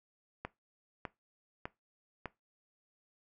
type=click train; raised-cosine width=0.5 ms; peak=-23 dBFS; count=4; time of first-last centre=0.45-2.257 s; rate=1.66 Hz; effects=noise-tail reverb RT60 0.2 s tail -19 dB re dry